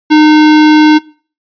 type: tone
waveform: square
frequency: 305.9 Hz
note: D#4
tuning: 29 cents flat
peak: -3 dBFS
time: 0.1-0.99 s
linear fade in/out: 20 ms
effects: noise-tail reverb RT60 0.4 s tail -21 dB re dry + resampled to 11025 Hz